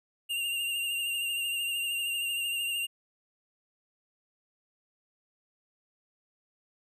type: tone with vibrato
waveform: square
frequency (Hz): 2794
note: F7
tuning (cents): 0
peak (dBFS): -30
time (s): 0.29-2.87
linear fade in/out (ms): 20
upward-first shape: triangle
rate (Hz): 13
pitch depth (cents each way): 40
effects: none